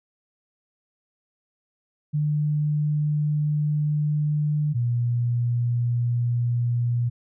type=tone pair in turn; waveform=sine; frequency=149.6 / 120.22 Hz; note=D3 / B2; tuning=+32 / -46 cents; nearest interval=major third; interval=378 cents; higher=first; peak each=-20 dBFS; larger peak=neither; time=2.13-4.74 / 4.74-7.1 s; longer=first; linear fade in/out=20 ms; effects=none